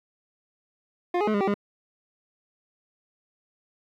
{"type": "tone with pitch steps", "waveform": "25% pulse", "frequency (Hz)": [353.8, 417, 214.8, 202.8, 387.3, 203.3], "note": ["F4", "G#4", "A3", "G#3", "G4", "G#3"], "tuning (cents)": [23, 7, -41, -41, -21, -37], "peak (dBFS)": -18, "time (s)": [1.14, 1.542], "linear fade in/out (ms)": 5, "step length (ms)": 67, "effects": ["low-pass 2000 Hz 12 dB/octave", "10-bit"]}